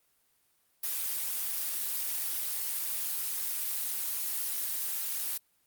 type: noise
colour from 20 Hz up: blue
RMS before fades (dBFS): -33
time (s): 0.83-5.38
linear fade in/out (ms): 10
effects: white hiss -71 dBFS RMS until 5.66 s + Opus 32 kbps